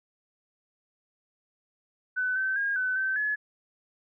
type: tone with pitch steps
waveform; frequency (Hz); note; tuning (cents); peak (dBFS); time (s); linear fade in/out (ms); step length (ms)
sine; 1505 / 1540 / 1625 / 1510 / 1545 / 1703; F#6 / G6 / G#6 / F#6 / G6 / G#6; +29 / -31 / -38 / +35 / -26 / +43; -25; 2.16-3.36; 20; 200
effects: none